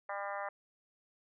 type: harmonic tone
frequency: 200 Hz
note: G3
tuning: 35 cents sharp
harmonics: 3 / 4 / 5 / 6 / 7 / 8 / 9 / 10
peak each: -42 / -42 / -45 / -44 / -48 / -51 / -47 / -51 dBFS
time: 0.09-0.49 s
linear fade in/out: 5 ms
effects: none